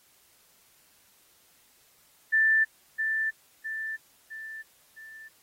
sine tone with echo, 1770 Hz, A6, 10 cents sharp, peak -19 dBFS, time 2.32-2.65 s, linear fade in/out 20 ms, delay 660 ms, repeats 4, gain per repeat -6 dB, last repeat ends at 5.29 s, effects white hiss -62 dBFS RMS until 5.42 s + AAC 48 kbps

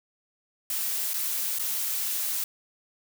blue noise with dropouts, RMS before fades -29 dBFS, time 0.7-2.44 s, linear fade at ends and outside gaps 2 ms, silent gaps 1.135-1.14 / 1.587-1.594 s, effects none

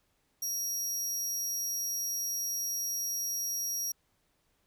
sawtooth tone, 5670 Hz, F8, 25 cents sharp, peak -29 dBFS, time 0.42-3.92 s, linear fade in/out 5 ms, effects pink hiss -74 dBFS RMS until 4.66 s

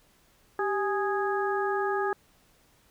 harmonic tone with a mistuned harmonic, 414.1 Hz, G#4, 5 cents flat, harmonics 1 / 2 / 3 / 4, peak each -28 / -31 / -33 / -34 dBFS, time 0.59-2.13 s, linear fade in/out 2 ms, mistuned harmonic 1, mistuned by -93 cents, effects pink hiss -63 dBFS RMS until 2.9 s

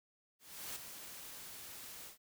white noise with ADSR envelope, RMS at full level -43 dBFS, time 0.39-2.18 s, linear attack 370 ms, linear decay 6 ms, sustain -7 dB, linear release 120 ms, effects none

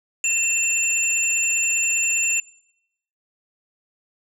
sine tone pair together, 2700 / 7185 Hz, E7 / A8, +41 / +35 cents, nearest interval octave + perfect fourth, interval 1694 cents, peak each -20 dBFS, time 0.24-2.4 s, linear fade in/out 2 ms, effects noise-tail reverb RT60 0.8 s tail -23 dB re dry + tanh soft clip ceiling -13 dBFS

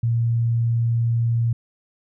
sine tone, 116.54 Hz, A#2, in tune, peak -17 dBFS, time 0.03-1.53 s, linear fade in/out 5 ms, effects none

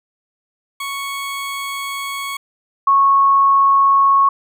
20% pulse / sine tone pair in turn, 1108.7 / 1101 Hz, C#6 / C#6, 0 / -12 cents, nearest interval unison, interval 12 cents, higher first, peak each -18 / -9 dBFS, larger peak second, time 0.8-2.37 / 2.87-4.29 s, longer first, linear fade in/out 5 ms, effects none

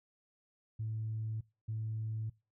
sine tone pair in turn, 110 / 110 Hz, A2 / A2, 0 / 0 cents, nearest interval unison, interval 0 cents, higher neither, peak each -34 / -34 dBFS, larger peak neither, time 0.79-1.41 / 1.68-2.3 s, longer neither, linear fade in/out 10 ms, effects noise-tail reverb RT60 0.3 s tail -23 dB re dry + tanh soft clip ceiling -30 dBFS

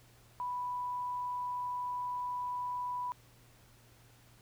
sine tone, 987.8 Hz, B5, in tune, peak -34 dBFS, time 0.4-3.12 s, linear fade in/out 0 ms, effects added 118 Hz sine -62 dBFS peak until 4.41 s + pink hiss -63 dBFS RMS until 4.41 s

